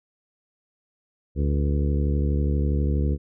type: harmonic tone with a mistuned harmonic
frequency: 72.3 Hz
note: D2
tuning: 27 cents flat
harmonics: 1 / 2 / 3 / 4 / 5 / 6 / 7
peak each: -21 / -27 / -31 / -33 / -35 / -37 / -38 dBFS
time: 1.35-3.18 s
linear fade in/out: 50 ms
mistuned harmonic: 7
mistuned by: -48 cents
effects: none